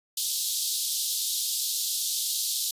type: high-pass noise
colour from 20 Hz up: pink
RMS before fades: -28 dBFS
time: 0.17-2.71 s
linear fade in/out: 5 ms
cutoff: 3500 Hz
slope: 48 dB/octave
effects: resampled to 32000 Hz